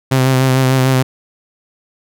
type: tone with vibrato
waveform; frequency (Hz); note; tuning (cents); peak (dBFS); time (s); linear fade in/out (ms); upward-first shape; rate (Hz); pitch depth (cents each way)
sawtooth; 130.81; C3; 0; -6; 0.11-1.03; 10; sine; 6.7; 28
effects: none